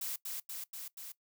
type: noise with echo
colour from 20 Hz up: blue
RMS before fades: -38 dBFS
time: 0.01-0.16 s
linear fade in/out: 5 ms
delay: 240 ms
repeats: 4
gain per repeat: -2 dB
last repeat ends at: 1.12 s
effects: noise-tail reverb RT60 0.1 s tail -19 dB re dry